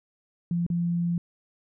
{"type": "tone with dropouts", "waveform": "sine", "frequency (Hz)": 172, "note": "F3", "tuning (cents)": -26, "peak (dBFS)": -23, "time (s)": [0.51, 1.18], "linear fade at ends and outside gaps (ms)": 2, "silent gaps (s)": [0.665, 0.701], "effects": []}